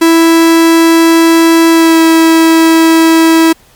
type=tone with pitch glide; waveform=45% pulse; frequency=329.6 to 325.8 Hz; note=E4 to E4; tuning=0 to -20 cents; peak=-3 dBFS; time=0.01-3.53 s; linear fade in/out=10 ms; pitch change=-20 cents; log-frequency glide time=1.7-2 s; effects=pink hiss -44 dBFS RMS until 3.75 s + MP3 96 kbps